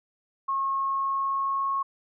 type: tone with pitch glide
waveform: sine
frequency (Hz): 1086 to 1094.2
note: C#6 to C#6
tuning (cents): -36 to -23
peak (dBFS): -24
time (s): 0.48-1.83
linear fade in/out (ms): 10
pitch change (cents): +13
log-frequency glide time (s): 0.71-1.69
effects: none